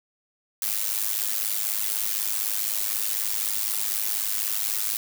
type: noise with amplitude modulation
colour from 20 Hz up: blue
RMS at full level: -23 dBFS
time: 0.62-4.97 s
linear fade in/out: 2 ms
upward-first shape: sine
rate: 104 Hz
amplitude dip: 85%
effects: none